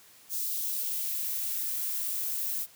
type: noise with high-pass filter sweep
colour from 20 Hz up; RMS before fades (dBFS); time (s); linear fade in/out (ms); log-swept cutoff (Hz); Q
violet; -32; 0.29-2.67; 50; 4500 to 470; 1.2
effects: white hiss -56 dBFS RMS until 2.75 s + high-pass 60 Hz 12 dB/octave